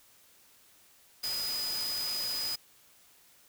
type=tone in noise; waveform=sine; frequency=4978 Hz; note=D#8; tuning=in tune; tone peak=-32 dBFS; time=1.23-2.56 s; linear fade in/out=10 ms; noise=white; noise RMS=-39 dBFS; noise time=1.23-2.56 s; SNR=+4 dB; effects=white hiss -61 dBFS RMS until 3.48 s